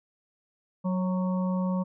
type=harmonic tone with a mistuned harmonic; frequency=185 Hz; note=F#3; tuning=in tune; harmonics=1 / 3 / 5 / 6; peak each=-25 / -35 / -39 / -41 dBFS; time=0.84-1.84 s; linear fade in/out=20 ms; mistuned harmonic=3; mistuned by=-20 cents; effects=none